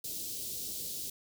white band-stop noise, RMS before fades -39 dBFS, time 0.04-1.1 s, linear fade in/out 5 ms, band 480 to 3600 Hz, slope 24 dB/octave, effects none

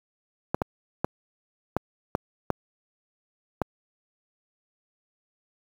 clicks, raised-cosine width 1 ms, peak -9 dBFS, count 7, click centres 0.545 / 0.618 / 1.045 / 1.766 / 2.151 / 2.503 / 3.617 s, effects high-pass 60 Hz 12 dB/octave + 7-bit

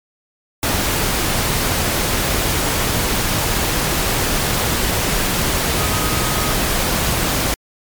sine tone in noise, 1257 Hz, D#6, 17 cents sharp, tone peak -27 dBFS, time 5.78-6.53 s, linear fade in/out 0 ms, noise pink, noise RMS -18 dBFS, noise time 0.63-7.54 s, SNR -12 dB, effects MP3 96 kbps

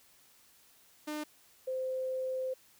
sawtooth / sine tone pair in turn, 302 / 518.5 Hz, D4 / C5, +48 / -16 cents, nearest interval major sixth, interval 936 cents, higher second, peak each -32 / -32 dBFS, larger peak neither, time 1.07-1.24 / 1.67-2.54 s, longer second, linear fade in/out 10 ms, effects white hiss -63 dBFS RMS until 2.79 s

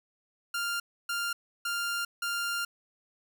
sawtooth tone bursts at uneven times, 1396.9 Hz, F6, in tune, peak -26 dBFS, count 4, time 0.54-0.8 / 1.09-1.33 / 1.65-2.05 / 2.22-2.65 s, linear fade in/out 5 ms, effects none

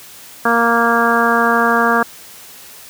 harmonic tone, 233.1 Hz, A#3, in tune, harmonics 1 / 2 / 3 / 4 / 5 / 6 / 7, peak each -19 / -19 / -19 / -20 / -17 / -19 / -18 dBFS, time 0.45-2.03 s, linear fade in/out 5 ms, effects white hiss -38 dBFS RMS until 2.89 s + high-pass 60 Hz 12 dB/octave

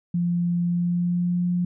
sine tone with pitch glide, 173.7 to 177.04 Hz, F3 to F3, -9 to +24 cents, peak -20 dBFS, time 0.14-1.65 s, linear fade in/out 5 ms, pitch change +33 cents, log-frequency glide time 0.64-1.47 s, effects none

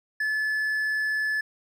triangle tone, 1728 Hz, A6, 32 cents flat, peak -22 dBFS, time 0.2-1.41 s, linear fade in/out 5 ms, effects none

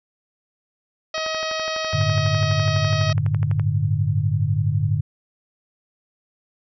harmonic tone, 634 Hz, D#5, 32 cents sharp, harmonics 1 / 2 / 3 / 4 / 5 / 6 / 7 / 8 / 9, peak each -27 / -30 / -32 / -33 / -34 / -35 / -35 / -36 / -37 dBFS, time 1.14-3.13 s, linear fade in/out 5 ms
click train, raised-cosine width 0.5 ms, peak -19 dBFS, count 30, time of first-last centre 1.18-3.597 s, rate 12 Hz
sine chord, G suspended second, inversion none, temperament equal, 98 / 110 / 146.83 Hz, G2 / A2 / D3, 0 / 0 / 0 cents, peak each -22 dBFS, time 1.93-5.01 s, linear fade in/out 10 ms
effects none

